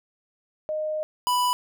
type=tone pair in turn; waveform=sine / square; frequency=617 / 989.1 Hz; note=D#5 / B5; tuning=-15 / +2 cents; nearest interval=minor sixth; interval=817 cents; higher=second; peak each=-25 / -21 dBFS; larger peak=second; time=0.69-1.03 / 1.27-1.53 s; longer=first; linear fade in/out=0 ms; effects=none